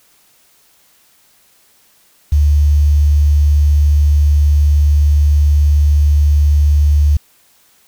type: tone with quantisation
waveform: sine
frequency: 73.42 Hz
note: D2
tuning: in tune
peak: -7 dBFS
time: 2.32-7.17 s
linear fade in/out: 5 ms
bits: 6
effects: white hiss -52 dBFS RMS until 7.87 s